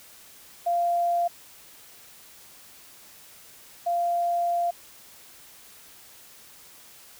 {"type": "tone pair in turn", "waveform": "sine", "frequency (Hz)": [693, 693], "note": ["F5", "F5"], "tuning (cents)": [-14, -14], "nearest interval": "unison", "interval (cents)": 0, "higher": "neither", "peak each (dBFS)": [-21, -22], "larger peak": "first", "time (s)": [[0.66, 1.28], [3.86, 4.71]], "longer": "second", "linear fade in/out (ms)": 10, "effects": ["white hiss -50 dBFS RMS until 7.19 s"]}